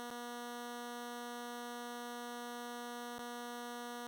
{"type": "tone with dropouts", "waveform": "10% pulse", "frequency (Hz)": 240.5, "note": "B3", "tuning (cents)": -46, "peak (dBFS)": -35, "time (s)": [0, 4.07], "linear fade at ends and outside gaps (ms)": 0, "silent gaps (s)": [[0.104, 0.111], [3.182, 3.19]], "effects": []}